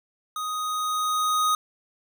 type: tone with level ramp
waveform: square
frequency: 1248 Hz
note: D#6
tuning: 5 cents sharp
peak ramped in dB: -29 to -20 dBFS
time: 0.36-1.55 s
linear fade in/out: 2 ms
effects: none